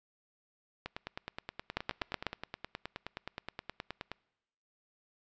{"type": "two click trains", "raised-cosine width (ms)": 0.3, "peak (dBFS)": [-22, -15], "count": [32, 5], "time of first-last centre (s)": [[0.86, 4.116], [1.77, 2.267]], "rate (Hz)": [9.52, 8.05], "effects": ["noise-tail reverb RT60 1.0 s tail -26 dB re dry", "resampled to 16000 Hz"]}